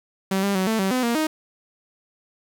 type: tone with pitch steps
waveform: sawtooth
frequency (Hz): 192.1 / 199.5 / 187.9 / 222 / 191.9 / 254 / 235 / 312.1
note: G3 / G3 / F#3 / A3 / G3 / B3 / A#3 / D#4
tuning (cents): -35 / +31 / +27 / +16 / -37 / +49 / +14 / +5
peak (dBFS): -16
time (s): 0.31-1.27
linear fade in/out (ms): 5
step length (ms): 120
effects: 8-bit